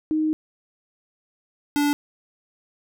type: tone pair in turn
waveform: sine / square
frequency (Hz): 311.1 / 290.4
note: D#4 / D4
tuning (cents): 0 / -19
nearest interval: minor second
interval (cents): 119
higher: first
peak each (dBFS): -19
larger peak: neither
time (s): 0.11-0.33 / 1.76-1.93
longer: first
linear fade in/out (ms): 0
effects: none